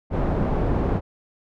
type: low-pass noise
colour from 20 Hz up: pink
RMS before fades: -22 dBFS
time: 0.1-1.01 s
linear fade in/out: 50 ms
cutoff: 720 Hz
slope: 12 dB/octave
effects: none